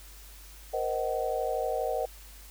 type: chord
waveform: sine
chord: C half-diminished seventh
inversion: third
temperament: just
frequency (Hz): 470.9 / 523.3 / 627.9 / 753.5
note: Bb4 / C5 / Eb5 / Gb5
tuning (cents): +18 / 0 / +16 / +31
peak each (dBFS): -33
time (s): 0.73-2.06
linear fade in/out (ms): 10
effects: added 50 Hz sine -48 dBFS peak until 2.5 s + white hiss -52 dBFS RMS until 2.5 s